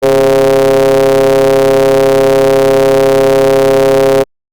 square ring-modulated tone, 65 Hz, C2, 11 cents flat, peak -3 dBFS, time 0.02-4.24 s, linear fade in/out 20 ms, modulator 472 Hz, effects Opus 48 kbps

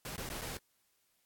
pink noise with dropouts, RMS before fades -42 dBFS, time 0.05-0.57 s, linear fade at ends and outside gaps 1 ms, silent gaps 0.16-0.179 / 0.29-0.3 / 0.413-0.417 s, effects white hiss -75 dBFS RMS until 1.25 s + AAC 64 kbps

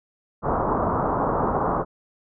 white low-pass noise, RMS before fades -23 dBFS, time 0.42-1.85 s, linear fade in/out 50 ms, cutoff 1200 Hz, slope 48 dB/octave, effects none

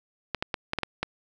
clicks, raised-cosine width 0.3 ms, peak -11 dBFS, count 7, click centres 0.347 / 0.425 / 0.542 / 0.734 / 0.787 / 0.833 / 1.03 s, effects none

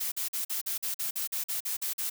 blue noise bursts, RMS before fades -32 dBFS, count 13, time 0-2.1 s, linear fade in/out 10 ms, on 120 ms, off 45 ms, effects none

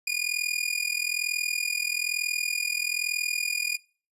sawtooth tone with amplitude modulation, 2438 Hz, D#7, 36 cents flat, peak -19 dBFS, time 0.07-3.77 s, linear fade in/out 5 ms, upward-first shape sine, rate 41.1 Hz, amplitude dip 85%, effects noise-tail reverb RT60 0.4 s tail -22 dB re dry + resampled to 32000 Hz

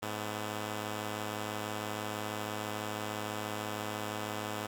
5% pulse tone pair together, 106.1 / 252.3 Hz, G#2 / B3, +38 / +37 cents, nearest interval octave + minor third, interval 1499 cents, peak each -25 / -31 dBFS, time 0.02-4.67 s, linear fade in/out 10 ms, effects none

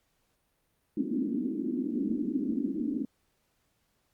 white band-pass noise, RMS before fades -31 dBFS, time 0.97-3.05 s, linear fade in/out 2 ms, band 220 to 310 Hz, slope 48 dB/octave, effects pink hiss -74 dBFS RMS until 4.13 s + Opus 48 kbps

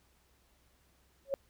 sine tone with exponential growth, 549 Hz, C#5, 17 cents flat, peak -25 dBFS, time 1.25-1.34 s, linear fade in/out 0 ms, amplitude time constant 18 ms, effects added 64 Hz sine -70 dBFS peak until 1.49 s + pink hiss -70 dBFS RMS until 1.49 s

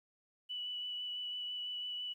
sine tone with vibrato, 2961 Hz, F#7, 1 cent sharp, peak -38 dBFS, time 0.49-2.14 s, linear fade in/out 20 ms, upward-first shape sine, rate 6 Hz, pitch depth 12 cents each way, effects 12-bit

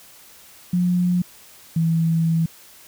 sine tone pair in turn, 178.4 / 163.99 Hz, F3 / E3, +37 / -9 cents, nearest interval minor second, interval 146 cents, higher first, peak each -16 dBFS, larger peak neither, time 0.73-1.22 / 1.76-2.46 s, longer second, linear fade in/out 5 ms, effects white hiss -47 dBFS RMS until 2.87 s

